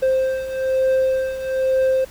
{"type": "beating tone pair", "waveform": "triangle", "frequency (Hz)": [523.3, 524.4], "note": ["C5", "C5"], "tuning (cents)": [0, 4], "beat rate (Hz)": 1.1, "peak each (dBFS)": [-21, -16], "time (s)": [0.02, 2.05], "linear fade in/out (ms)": 10, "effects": ["added 58 Hz sine -45 dBFS peak until 2.1 s", "pink hiss -44 dBFS RMS until 2.1 s"]}